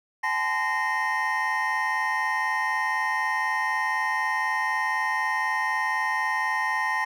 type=tone cluster; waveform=triangle; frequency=781 / 865 / 1023 / 1847 / 2074 Hz; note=G5 / A5 / C6 / A#6 / C7; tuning=-7 / -30 / -39 / -16 / -16 cents; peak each=-34 / -27 / -28 / -25 / -33 dBFS; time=0.23-7.05 s; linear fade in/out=10 ms; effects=none